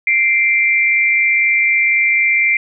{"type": "tone pair together", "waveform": "sine", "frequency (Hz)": [2093, 2349], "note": ["C7", "D7"], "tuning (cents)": [0, 0], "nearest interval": "major second", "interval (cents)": 200, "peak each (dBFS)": [-13, -14], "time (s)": [0.07, 2.57], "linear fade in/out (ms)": 2, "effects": []}